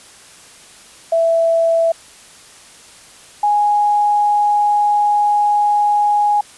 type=tone pair in turn; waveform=sine; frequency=662 / 829.4 Hz; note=E5 / G#5; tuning=+7 / -3 cents; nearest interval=major third; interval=390 cents; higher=second; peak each=-11 dBFS; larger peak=neither; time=1.12-1.92 / 3.43-6.41 s; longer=second; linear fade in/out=5 ms; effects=white hiss -42 dBFS RMS until 6.57 s + resampled to 24000 Hz